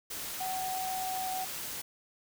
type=tone in noise; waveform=sine; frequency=750 Hz; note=F#5; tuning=23 cents sharp; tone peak=-33 dBFS; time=0.4-1.45 s; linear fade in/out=10 ms; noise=white; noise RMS=-39 dBFS; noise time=0.1-1.82 s; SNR=+3 dB; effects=none